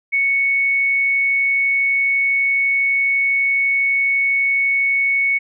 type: tone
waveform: sine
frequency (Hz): 2217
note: C#7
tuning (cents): 0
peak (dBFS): -14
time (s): 0.12-5.39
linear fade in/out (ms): 20
effects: none